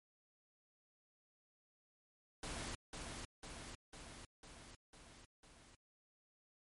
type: noise with echo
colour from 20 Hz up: pink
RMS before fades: -45 dBFS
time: 2.43-2.75 s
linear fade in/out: 2 ms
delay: 500 ms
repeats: 6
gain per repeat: -3 dB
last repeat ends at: 5.75 s
effects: MP3 48 kbps